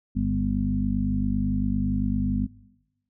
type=harmonic tone with a mistuned harmonic; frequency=50.2 Hz; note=G1; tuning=42 cents sharp; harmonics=1 / 2 / 3 / 4 / 5; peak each=-28 / -29 / -36 / -27 / -27 dBFS; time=0.15-2.47 s; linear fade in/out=20 ms; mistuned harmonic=5; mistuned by=-18 cents; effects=noise-tail reverb RT60 1.0 s tail -21 dB re dry